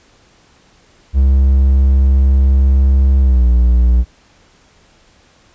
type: tone with pitch glide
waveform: triangle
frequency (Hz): 67 to 60.38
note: C2 to B1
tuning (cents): +42 to -38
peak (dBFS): -5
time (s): 1.13-4.05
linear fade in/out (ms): 50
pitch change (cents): -180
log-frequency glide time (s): 3.2-3.46
effects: pink hiss -50 dBFS RMS until 5.54 s + resampled to 16000 Hz